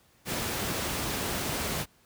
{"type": "noise", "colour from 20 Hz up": "pink", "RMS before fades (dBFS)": -31, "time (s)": [0.25, 1.86], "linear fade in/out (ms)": 50, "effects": ["pink hiss -63 dBFS RMS until 2.05 s", "high-pass 60 Hz 12 dB/octave"]}